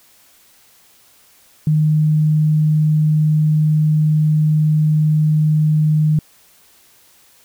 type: tone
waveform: sine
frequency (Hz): 153.7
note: D#3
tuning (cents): -21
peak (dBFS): -11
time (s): 1.67-6.19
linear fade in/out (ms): 2
effects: white hiss -51 dBFS RMS until 7.44 s